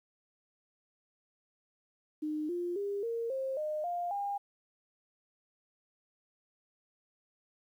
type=tone with pitch steps; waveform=sine; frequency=305.3 / 350.7 / 402.8 / 462.7 / 531.6 / 610.6 / 701.4 / 805.7 Hz; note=D#4 / F4 / G4 / A#4 / C5 / D#5 / F5 / G5; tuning=-33 / +7 / +47 / -13 / +27 / -33 / +7 / +47 cents; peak=-32 dBFS; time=2.22-4.38 s; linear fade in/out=10 ms; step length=270 ms; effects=11-bit